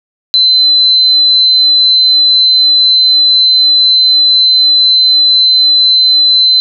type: tone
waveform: sine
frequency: 4051 Hz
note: B7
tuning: 43 cents sharp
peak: -4 dBFS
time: 0.34-6.6 s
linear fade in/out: 0 ms
effects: none